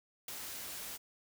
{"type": "noise with ADSR envelope", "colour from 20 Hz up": "white", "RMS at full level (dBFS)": -39, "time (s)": [0.28, 0.98], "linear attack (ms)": 4, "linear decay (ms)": 8, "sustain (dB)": -5, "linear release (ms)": 23, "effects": []}